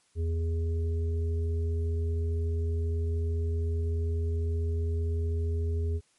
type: harmonic tone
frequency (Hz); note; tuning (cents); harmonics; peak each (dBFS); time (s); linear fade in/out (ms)
82.41; E2; 0; 1 / 3 / 5; -26 / -44 / -38; 0.15-6.01; 50
effects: white hiss -67 dBFS RMS until 6.18 s + MP3 48 kbps